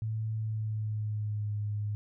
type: tone with pitch glide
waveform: sine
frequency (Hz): 110 to 104.37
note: A2 to G#2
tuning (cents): 0 to +9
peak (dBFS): -30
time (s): 0.02-1.95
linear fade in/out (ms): 0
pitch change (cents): -91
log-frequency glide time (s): 0.35-1.53
effects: none